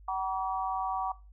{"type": "tone cluster", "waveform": "sine", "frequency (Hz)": [758, 955, 1145], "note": ["F#5", "A#5", "D6"], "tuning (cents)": [42, 42, -44], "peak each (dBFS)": [-33, -34, -34], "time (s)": [0.08, 1.12], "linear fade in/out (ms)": 5, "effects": ["noise-tail reverb RT60 0.3 s tail -20 dB re dry", "added 50 Hz sine -50 dBFS peak until 1.32 s"]}